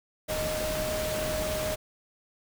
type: tone in noise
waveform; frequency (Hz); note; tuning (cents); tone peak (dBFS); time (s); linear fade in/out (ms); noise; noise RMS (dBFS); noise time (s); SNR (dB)
sine; 620; D#5; -6; -30; 0.28-1.76; 20; pink; -33; 0.28-1.76; 0
effects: none